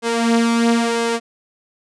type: tone with flanger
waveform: sawtooth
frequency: 232.1 Hz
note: A#3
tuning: 7 cents flat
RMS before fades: -17 dBFS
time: 0.02-1.2 s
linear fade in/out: 50 ms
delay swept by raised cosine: 1.9 to 5.2 ms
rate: 1 Hz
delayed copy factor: +0.6
effects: resampled to 22050 Hz